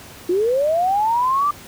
sine linear sweep, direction up, 340 to 1193 Hz, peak -15 dBFS, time 0.29-1.51 s, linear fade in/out 5 ms, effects pink hiss -40 dBFS RMS until 1.67 s + high-pass 60 Hz 12 dB/octave

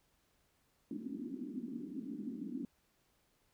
pink band-pass noise, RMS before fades -43 dBFS, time 0.91-2.65 s, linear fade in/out 2 ms, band 210 to 310 Hz, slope 48 dB/octave, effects pink hiss -75 dBFS RMS until 3.53 s

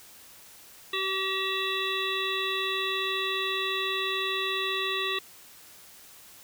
harmonic tone with a mistuned harmonic, 382.9 Hz, G4, 41 cents flat, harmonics 1 / 3 / 5 / 7 / 9 / 10, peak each -34 / -34 / -34 / -34 / -34 / -34 dBFS, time 0.93-5.19 s, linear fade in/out 5 ms, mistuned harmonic 10, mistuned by +19 cents, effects white hiss -51 dBFS RMS until 6.43 s

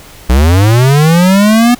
square linear sweep, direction up, 58.27 to 246.9 Hz, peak -5 dBFS, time 0.29-1.75 s, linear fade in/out 10 ms, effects pink hiss -35 dBFS RMS until 1.79 s

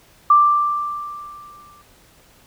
sine tone with exponential decay, 1178 Hz, D6, 5 cents sharp, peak -7 dBFS, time 0.3-1.82 s, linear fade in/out 5 ms, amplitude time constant 330 ms, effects pink hiss -52 dBFS RMS until 2.46 s

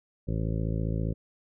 harmonic tone, 55 Hz, A1, in tune, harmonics 1 / 2 / 3 / 4 / 5 / 6 / 7 / 8 / 9 / 10, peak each -31 / -31 / -32 / -41 / -39 / -44 / -42 / -49 / -43 / -45 dBFS, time 0.27-1.14 s, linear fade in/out 20 ms, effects none

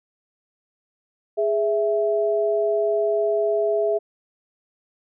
sine tone pair together, 415.3 / 659.2 Hz, G#4 / E5, 0 / 0 cents, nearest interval minor sixth, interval 800 cents, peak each -21 dBFS, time 1.37-3.99 s, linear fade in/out 20 ms, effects none

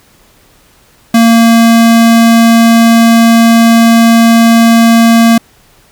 square tone, 229.7 Hz, A#3, 25 cents flat, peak -3 dBFS, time 1.14-5.38 s, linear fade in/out 5 ms, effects pink hiss -45 dBFS RMS until 5.91 s

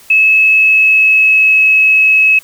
sine tone with pitch glide, 2591 to 2575 Hz, E7 to E7, -30 to -41 cents, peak -5 dBFS, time 0.1-2.39 s, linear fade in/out 5 ms, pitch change -11 cents, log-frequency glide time 0.32-1.63 s, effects white hiss -41 dBFS RMS until 2.43 s

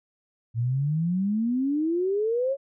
sine exponential sweep, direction up, 112.5 to 562 Hz, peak -22 dBFS, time 0.54-2.57 s, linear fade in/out 50 ms, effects none

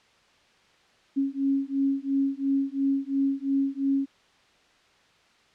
sine beating tone pair, 272.8 / 275.7 Hz, C#4 / C#4, -28 / -9 cents, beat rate 2.9 Hz, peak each -26 dBFS, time 1.16-4.06 s, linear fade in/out 20 ms, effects white hiss -60 dBFS RMS until 5.54 s + low-pass 4000 Hz 12 dB/octave

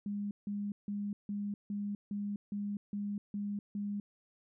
sine tone bursts, 204 Hz, G#3, 31 cents flat, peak -34 dBFS, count 10, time 0.06-4 s, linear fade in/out 2 ms, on 250 ms, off 160 ms, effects none

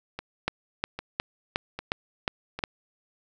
two click trains, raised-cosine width 0.3 ms, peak -9 / -18 dBFS, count 7 / 4, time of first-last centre 0.48-2.638 / 0.19-2.59 s, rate 2.78 / 1.25 Hz, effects none

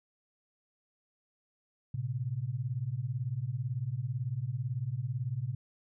sine beating tone pair, 114 / 132 Hz, A#2 / C3, -38 / +16 cents, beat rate 18 Hz, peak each -35 / -34 dBFS, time 1.94-5.55 s, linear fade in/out 5 ms, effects none

